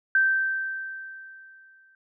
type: tone with exponential decay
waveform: sine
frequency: 1558 Hz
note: G6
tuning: 11 cents flat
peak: -16 dBFS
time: 0.15-1.95 s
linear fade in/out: 2 ms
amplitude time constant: 390 ms
effects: none